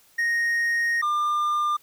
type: tone pair in turn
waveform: triangle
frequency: 1864.7 / 1199.4 Hz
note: A#6 / D6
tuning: 0 / +36 cents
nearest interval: minor sixth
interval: 764 cents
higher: first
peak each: -19 dBFS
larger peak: neither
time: 0.18-1.02 / 1.02-1.77 s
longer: first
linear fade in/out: 10 ms
effects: white hiss -58 dBFS RMS until 1.82 s